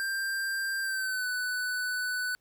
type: tone with pitch glide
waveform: square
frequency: 1582 to 1494.1 Hz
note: G6 to F#6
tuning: +15 to +16 cents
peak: -30 dBFS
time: 0-2.35 s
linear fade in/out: 0 ms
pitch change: -99 cents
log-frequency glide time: 0.82-1.27 s
effects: pink hiss -74 dBFS RMS until 2.4 s